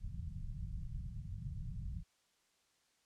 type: low-pass noise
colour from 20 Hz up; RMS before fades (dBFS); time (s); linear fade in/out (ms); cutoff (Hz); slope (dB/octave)
pink; -43; 0-2.04; 50; 170; 48
effects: white hiss -75 dBFS RMS until 3.05 s + low-pass 8000 Hz 12 dB/octave